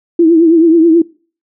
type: tone with vibrato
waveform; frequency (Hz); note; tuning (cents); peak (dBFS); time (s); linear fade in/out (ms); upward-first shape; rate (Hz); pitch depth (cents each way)
sine; 329.6; E4; 0; -4; 0.19-1.02; 5; triangle; 9.3; 91
effects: noise-tail reverb RT60 0.4 s tail -23 dB re dry